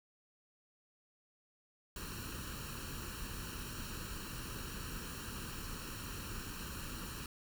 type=noise with comb filter; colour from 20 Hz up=pink; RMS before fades=-44 dBFS; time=1.96-7.26 s; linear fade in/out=2 ms; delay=0.71 ms; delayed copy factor=+0.75; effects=none